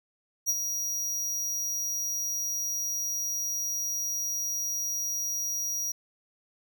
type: tone with ADSR envelope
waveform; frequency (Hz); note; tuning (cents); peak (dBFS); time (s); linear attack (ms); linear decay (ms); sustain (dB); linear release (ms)
45% pulse; 5750; F8; +50; -22; 0.46-5.92; 34; 40; -7; 5
effects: none